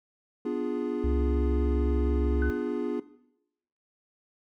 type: chord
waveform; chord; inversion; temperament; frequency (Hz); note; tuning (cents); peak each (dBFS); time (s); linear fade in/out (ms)
triangle; B diminished seventh; none; equal; 246.9 / 293.7 / 349.2 / 415.3; B3 / D4 / F4 / Ab4; 0 / 0 / 0 / 0; -31; 0.45-3; 5
type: tone with vibrato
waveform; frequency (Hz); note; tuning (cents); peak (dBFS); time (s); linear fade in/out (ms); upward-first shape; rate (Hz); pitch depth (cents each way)
sine; 68; C#2; -33; -25; 1.04-2.5; 0; sine; 3.9; 12
type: tone with exponential decay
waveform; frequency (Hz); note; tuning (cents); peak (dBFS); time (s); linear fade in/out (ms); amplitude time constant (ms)
sine; 1500; F#6; +23; -31; 2.42-3.02; 2; 130
effects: noise-tail reverb RT60 0.8 s tail -17 dB re dry